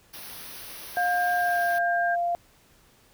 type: band-stop noise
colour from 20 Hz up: white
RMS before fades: -41 dBFS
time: 0.13-1.79 s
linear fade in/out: 10 ms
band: 6100 to 9100 Hz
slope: 96 dB/octave
type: tone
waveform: sine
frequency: 1600 Hz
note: G6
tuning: 35 cents sharp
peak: -26 dBFS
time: 0.96-2.16 s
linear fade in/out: 20 ms
type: tone with pitch glide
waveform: sine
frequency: 710 to 694.2 Hz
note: F5 to F5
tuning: +28 to -11 cents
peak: -23 dBFS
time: 0.97-2.35 s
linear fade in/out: 0 ms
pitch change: -39 cents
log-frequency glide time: 1.36-1.65 s
effects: pink hiss -59 dBFS RMS until 3.13 s